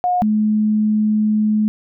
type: tone pair in turn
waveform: sine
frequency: 720 / 213.6 Hz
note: F#5 / G#3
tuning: -47 / +49 cents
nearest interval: octave + major sixth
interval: 2104 cents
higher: first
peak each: -14 / -13 dBFS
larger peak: second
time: 0.04-0.22 / 0.22-1.68 s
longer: second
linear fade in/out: 0 ms
effects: none